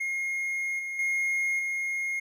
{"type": "tone with level steps", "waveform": "triangle", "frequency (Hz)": 2144, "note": "C7", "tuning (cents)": 42, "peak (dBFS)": [-26, -30, -23, -26], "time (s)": [0, 2.2], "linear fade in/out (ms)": 10, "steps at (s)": [0.79, 0.99, 1.59], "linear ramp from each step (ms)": 2, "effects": []}